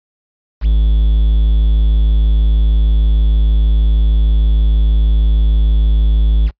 triangle tone with quantisation, 53.2 Hz, G#1, 42 cents sharp, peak -6 dBFS, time 0.61-6.51 s, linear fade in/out 50 ms, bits 6, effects noise-tail reverb RT60 0.1 s tail -25 dB re dry + resampled to 11025 Hz

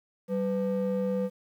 triangle ring-modulated tone, 346.3 Hz, F4, 15 cents flat, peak -20 dBFS, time 0.28-1.3 s, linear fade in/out 50 ms, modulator 154 Hz, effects tanh soft clip ceiling -18 dBFS + 10-bit

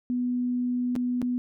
sine tone with dropouts, 246.9 Hz, B3, in tune, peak -24 dBFS, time 0.1-1.38 s, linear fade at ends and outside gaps 0 ms, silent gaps 0.954-0.962 / 1.217-1.226 s, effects none

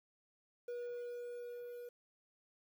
triangle tone with level ramp, 483.1 Hz, B4, 38 cents flat, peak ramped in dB -38 to -44 dBFS, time 0.68-1.89 s, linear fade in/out 5 ms, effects 11-bit

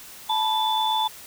sine tone cluster, 873 / 981 / 3487 Hz, A5 / B5 / A7, -14 / -12 / -16 cents, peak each -22 / -27 / -25 dBFS, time 0.29-1.08 s, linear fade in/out 10 ms, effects tanh soft clip ceiling -12 dBFS + white hiss -43 dBFS RMS until 1.26 s

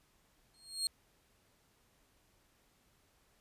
30% pulse tone with exponential growth, 4252 Hz, C8, 27 cents sharp, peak -26 dBFS, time 0.54-0.87 s, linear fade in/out 1 ms, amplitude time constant 71 ms, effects pink hiss -71 dBFS RMS until 3.4 s + resampled to 32000 Hz

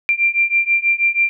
sine beating tone pair, 2368 / 2374.2 Hz, D7 / D7, +14 / +18 cents, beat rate 6.2 Hz, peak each -17 / -16 dBFS, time 0.09-1.29 s, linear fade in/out 0 ms, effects none

